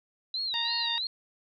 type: tone with vibrato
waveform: sine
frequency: 3951 Hz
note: B7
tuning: in tune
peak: -29 dBFS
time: 0.34-1.07 s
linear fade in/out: 2 ms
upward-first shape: sine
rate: 3 Hz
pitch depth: 150 cents each way
type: harmonic tone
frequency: 932.3 Hz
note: A#5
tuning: in tune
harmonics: 1 / 2 / 3 / 4 / 5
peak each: -37 / -37 / -37 / -37 / -37 dBFS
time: 0.54-0.98 s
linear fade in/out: 0 ms
effects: none

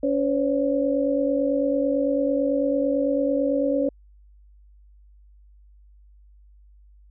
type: tone cluster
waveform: sine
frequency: 281.3 / 515 / 564 Hz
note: C#4 / C5 / C#5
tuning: +26 / -28 / +30 cents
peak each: -23 / -25 / -24 dBFS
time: 0.03-3.89 s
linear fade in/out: 5 ms
effects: added 50 Hz sine -49 dBFS peak until 7.1 s

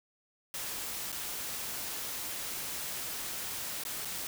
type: noise with dropouts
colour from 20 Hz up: white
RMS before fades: -38 dBFS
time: 0.54-4.27 s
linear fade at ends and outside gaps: 1 ms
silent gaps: 1.119-1.126 / 3.837-3.851 / 4.049-4.054 s
effects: none

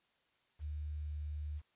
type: tone with quantisation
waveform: sine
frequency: 74.9 Hz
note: D2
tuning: 35 cents sharp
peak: -38 dBFS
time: 0.59-1.62 s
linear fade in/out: 50 ms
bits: 11
effects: white hiss -75 dBFS RMS until 1.75 s + resampled to 8000 Hz

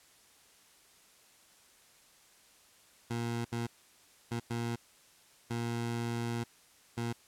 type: tone bursts at uneven times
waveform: 20% pulse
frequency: 117.6 Hz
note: A#2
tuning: 16 cents sharp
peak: -28 dBFS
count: 6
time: 3.1-3.45 / 3.52-3.67 / 4.31-4.4 / 4.5-4.76 / 5.5-6.44 / 6.97-7.13 s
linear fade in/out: 10 ms
effects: white hiss -62 dBFS RMS until 7.27 s + low-pass 11000 Hz 12 dB/octave

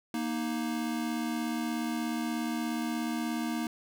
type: tone pair together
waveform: square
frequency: 234.5 / 311.3 Hz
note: A#3 / D#4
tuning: +11 / +1 cents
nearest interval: perfect fourth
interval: 490 cents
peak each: -33 / -35 dBFS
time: 0.14-3.67 s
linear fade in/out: 2 ms
effects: none

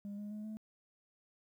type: tone with pitch steps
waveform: sine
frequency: 202.6 / 207.1 / 211.7 / 216.4 Hz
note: G#3 / G#3 / G#3 / A3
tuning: -43 / -5 / +33 / -29 cents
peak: -38 dBFS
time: 0.05-0.57 s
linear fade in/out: 0 ms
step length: 130 ms
effects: tanh soft clip ceiling -40 dBFS + 12-bit

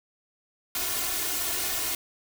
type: noise with comb filter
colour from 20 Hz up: white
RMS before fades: -29 dBFS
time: 0.75-1.95 s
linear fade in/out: 2 ms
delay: 2.8 ms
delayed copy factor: +0.75
effects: none

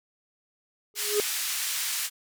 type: tone with exponential growth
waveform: triangle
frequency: 416.2 Hz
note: G#4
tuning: 4 cents sharp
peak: -17 dBFS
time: 0.94-1.2 s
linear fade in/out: 0 ms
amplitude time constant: 56 ms
type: band-pass noise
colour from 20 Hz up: white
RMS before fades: -30 dBFS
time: 0.95-2.1 s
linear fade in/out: 50 ms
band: 1600 to 12000 Hz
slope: 12 dB/octave
effects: none

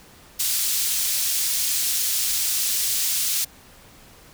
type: high-pass noise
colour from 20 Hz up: pink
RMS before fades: -23 dBFS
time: 0.39-3.45 s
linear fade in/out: 10 ms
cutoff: 4900 Hz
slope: 12 dB/octave
effects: pink hiss -49 dBFS RMS until 4.33 s

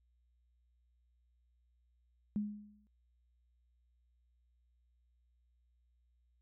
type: tone with exponential decay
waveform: sine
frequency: 208.2 Hz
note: G#3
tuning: 5 cents sharp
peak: -30 dBFS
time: 2.36-2.87 s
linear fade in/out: 0 ms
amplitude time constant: 110 ms
effects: added 60 Hz sine -70 dBFS peak until 6.41 s

